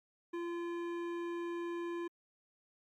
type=tone with hard clipping; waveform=triangle; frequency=343.1 Hz; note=F4; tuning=31 cents flat; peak=-39 dBFS; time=0.33-2.08 s; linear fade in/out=10 ms; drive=17 dB; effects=Opus 48 kbps